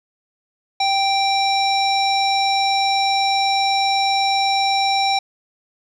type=tone with low-pass filter; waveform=square; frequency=784 Hz; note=G5; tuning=in tune; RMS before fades=-18 dBFS; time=0.8-5.19 s; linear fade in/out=5 ms; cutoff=4800 Hz; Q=8.8; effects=9-bit